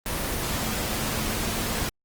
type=tone in noise; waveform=sine; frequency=220 Hz; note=A3; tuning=in tune; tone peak=-37 dBFS; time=0.49-1.87 s; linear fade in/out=0 ms; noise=pink; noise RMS=-28 dBFS; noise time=0.06-1.89 s; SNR=-12 dB; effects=Opus 24 kbps